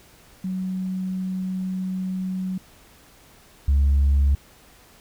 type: tone pair in turn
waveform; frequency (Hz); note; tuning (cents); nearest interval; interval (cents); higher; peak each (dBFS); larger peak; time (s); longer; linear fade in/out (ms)
sine; 186.6 / 69.9; F#3 / C#2; +15 / +15; octave + perfect fourth; 1700; first; -24 / -13; second; 0.44-2.58 / 3.68-4.35; first; 5
effects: tanh soft clip ceiling -13 dBFS + pink hiss -52 dBFS RMS until 5 s